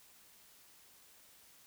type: silence
effects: white hiss -62 dBFS RMS until 1.66 s